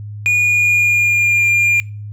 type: tone with pitch glide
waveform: triangle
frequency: 2446 to 2401 Hz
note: D#7 to D7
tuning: -30 to +38 cents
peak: -9 dBFS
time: 0.26-1.8 s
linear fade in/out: 0 ms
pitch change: -32 cents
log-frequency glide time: 0.36-1.42 s
effects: noise-tail reverb RT60 0.4 s tail -24 dB re dry + added 104 Hz sine -26 dBFS peak until 2.12 s